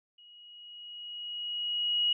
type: tone with level ramp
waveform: sine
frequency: 2900 Hz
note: F#7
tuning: 35 cents flat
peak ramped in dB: -53 to -23 dBFS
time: 0.18-2.13 s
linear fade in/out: 5 ms
effects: none